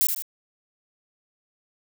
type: noise with echo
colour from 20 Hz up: violet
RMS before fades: -20 dBFS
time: 0.01-0.07 s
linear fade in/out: 0 ms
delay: 76 ms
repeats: 2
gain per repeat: -6 dB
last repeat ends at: 0.222 s
effects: none